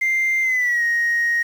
sine tone with pitch glide, 2093 to 1875.5 Hz, C7 to A#6, 0 to +10 cents, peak -15 dBFS, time 0.01-1.43 s, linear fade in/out 10 ms, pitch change -190 cents, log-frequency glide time 0.42-0.83 s, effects tanh soft clip ceiling -13 dBFS + 7-bit

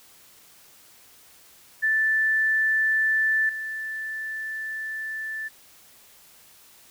sine tone with level steps, 1760 Hz, A6, in tune, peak -19 / -29 dBFS, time 1.82-5.49 s, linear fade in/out 20 ms, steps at 3.49 s, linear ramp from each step 2 ms, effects white hiss -53 dBFS RMS until 6.9 s

